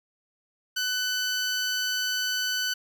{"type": "tone", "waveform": "15% pulse", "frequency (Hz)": 1500, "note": "F#6", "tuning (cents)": 23, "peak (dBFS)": -19, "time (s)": [0.76, 2.74], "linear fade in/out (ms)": 10, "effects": []}